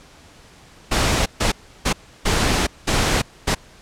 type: noise bursts at uneven times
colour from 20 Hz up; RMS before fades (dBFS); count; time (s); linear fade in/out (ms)
pink; -18; 6; 0.91-1.26 / 1.4-1.52 / 1.85-1.93 / 2.25-2.67 / 2.87-3.22 / 3.47-3.55; 10
effects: pink hiss -47 dBFS RMS until 3.81 s + low-pass 8000 Hz 12 dB/octave